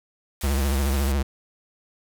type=band-pass noise; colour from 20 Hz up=white; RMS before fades=-37 dBFS; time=0.41-1.12 s; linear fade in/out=2 ms; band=540 to 15000 Hz; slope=24 dB/octave
type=tone with vibrato; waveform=square; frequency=69 Hz; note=C#2; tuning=7 cents flat; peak=-21 dBFS; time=0.43-1.23 s; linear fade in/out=10 ms; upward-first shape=sine; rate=14 Hz; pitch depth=90 cents each way
effects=none